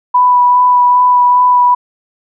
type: tone with vibrato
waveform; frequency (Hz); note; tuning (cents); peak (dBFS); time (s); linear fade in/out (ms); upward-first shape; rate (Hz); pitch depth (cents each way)
sine; 987.8; B5; 0; -5; 0.14-1.75; 10; sine; 2.5; 12
effects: none